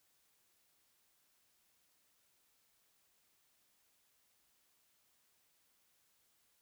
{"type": "silence", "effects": ["white hiss -75 dBFS RMS until 6.61 s"]}